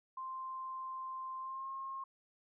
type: tone with pitch glide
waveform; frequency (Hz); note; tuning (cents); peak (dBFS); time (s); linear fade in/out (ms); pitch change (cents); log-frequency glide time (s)
sine; 1046.5 to 1073.4; C6 to C6; 0 to +44; -40; 0.17-2.04; 5; +44; 1.39-1.68
effects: none